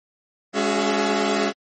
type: tone cluster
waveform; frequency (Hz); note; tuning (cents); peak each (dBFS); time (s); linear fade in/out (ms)
sawtooth; 206.4 / 281.2 / 370.6 / 422.3 / 674; G#3 / C#4 / F#4 / G#4 / E5; -10 / +25 / +3 / +29 / +38; -22; 0.53-1.53; 50
effects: MP3 32 kbps